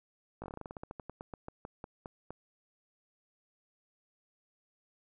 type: slowing click train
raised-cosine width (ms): 1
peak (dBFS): -28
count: 22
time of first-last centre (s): 0.42-2.306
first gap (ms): 18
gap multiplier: 1.14
effects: none